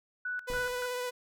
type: tone with tremolo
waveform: sine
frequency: 1482 Hz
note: F#6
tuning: 2 cents sharp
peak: -32 dBFS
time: 0.25-0.86 s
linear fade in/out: 5 ms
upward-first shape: square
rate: 3.5 Hz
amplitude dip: 80%
type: tone with vibrato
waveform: sawtooth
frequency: 496.2 Hz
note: B4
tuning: 8 cents sharp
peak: -29 dBFS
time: 0.47-1.11 s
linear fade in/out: 20 ms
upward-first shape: triangle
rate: 16 Hz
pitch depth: 21 cents each way
type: noise with exponential decay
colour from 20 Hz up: brown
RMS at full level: -40 dBFS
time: 0.5-1.06 s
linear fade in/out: 1 ms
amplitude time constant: 120 ms
effects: none